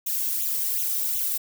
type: noise with flanger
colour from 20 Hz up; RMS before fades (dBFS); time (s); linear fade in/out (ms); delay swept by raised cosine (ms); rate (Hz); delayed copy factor
violet; -26; 0.06-1.38; 10; 0.3 to 1.9; 2.7; +0.8
effects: none